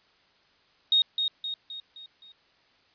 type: tone with echo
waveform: sine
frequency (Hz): 3729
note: A#7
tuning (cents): 0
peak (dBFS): -18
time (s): 0.92-1.02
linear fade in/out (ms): 2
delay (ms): 260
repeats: 5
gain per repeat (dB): -6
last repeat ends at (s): 2.32
effects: white hiss -63 dBFS RMS until 2.94 s + resampled to 11025 Hz